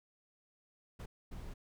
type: noise bursts at uneven times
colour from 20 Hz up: brown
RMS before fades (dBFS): -45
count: 2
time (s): 0.99-1.06 / 1.31-1.54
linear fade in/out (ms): 10
effects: none